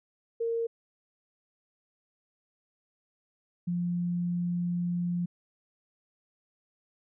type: tone pair in turn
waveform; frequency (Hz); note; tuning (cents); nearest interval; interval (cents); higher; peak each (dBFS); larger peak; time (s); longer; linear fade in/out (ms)
sine; 460.9 / 174.95; A#4 / F3; -20 / +3; octave + perfect fourth; 1677; first; -27 / -27; neither; 0.4-0.67 / 3.67-5.26; second; 10
effects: none